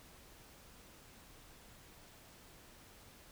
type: silence
effects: pink hiss -59 dBFS RMS until 3.31 s